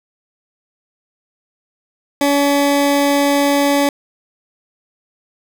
20% pulse tone, 283.8 Hz, C#4, 41 cents sharp, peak -7 dBFS, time 2.21-3.89 s, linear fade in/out 2 ms, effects 7-bit

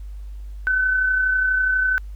sine tone with amplitude modulation, 1515 Hz, F#6, 40 cents sharp, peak -15 dBFS, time 0.67-1.98 s, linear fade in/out 0 ms, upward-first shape sine, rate 32.2 Hz, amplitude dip 35%, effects added 50 Hz sine -31 dBFS peak until 2.15 s + pink hiss -60 dBFS RMS until 2.15 s

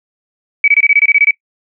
sine tone bursts, 2282 Hz, C#7, 50 cents sharp, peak -5 dBFS, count 11, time 0.64-1.309 s, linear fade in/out 2 ms, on 39 ms, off 24 ms, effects noise-tail reverb RT60 0.1 s tail -21 dB re dry

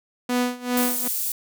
sawtooth tone with tremolo, 247 Hz, B3, in tune, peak -15 dBFS, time 0.29-1.08 s, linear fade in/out 5 ms, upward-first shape sine, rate 2.5 Hz, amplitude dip 90%
pink high-pass noise, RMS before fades -26 dBFS, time 0.77-1.32 s, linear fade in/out 2 ms, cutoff 11000 Hz, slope 12 dB/octave
effects none

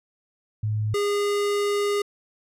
sine / square tone pair in turn, 107.1 / 408.5 Hz, A2 / G#4, -46 / -29 cents, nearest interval octave + major seventh, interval 2317 cents, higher second, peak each -22 dBFS, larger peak neither, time 0.63-0.94 / 0.94-2.02 s, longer second, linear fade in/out 5 ms, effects low-pass 11000 Hz 12 dB/octave

